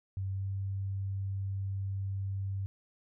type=tone with pitch glide; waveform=sine; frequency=96.3 to 97.48 Hz; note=G2 to G2; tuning=-30 to -9 cents; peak=-32 dBFS; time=0.17-2.66 s; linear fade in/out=0 ms; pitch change=+21 cents; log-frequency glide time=0.32-0.47 s; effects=none